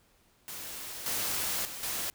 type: noise with level steps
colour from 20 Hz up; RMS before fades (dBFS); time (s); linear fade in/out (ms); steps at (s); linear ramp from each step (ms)
white; -41 / -32 / -41 / -34; 0.48-2.1; 0; 1.06 / 1.65 / 1.83; 2
effects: pink hiss -66 dBFS RMS until 2.14 s